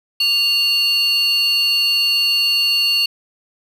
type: tone pair together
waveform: triangle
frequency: 2791 / 4416 Hz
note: F7 / C#8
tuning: -2 / -7 cents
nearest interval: minor sixth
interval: 795 cents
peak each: -14 dBFS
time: 0.2-3.06 s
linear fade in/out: 5 ms
effects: tanh soft clip ceiling -8 dBFS